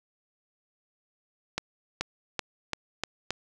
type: accelerating click train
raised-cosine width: 0.2 ms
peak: -11 dBFS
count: 6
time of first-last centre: 1.58-3.306 s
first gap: 430 ms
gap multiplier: 0.89
effects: none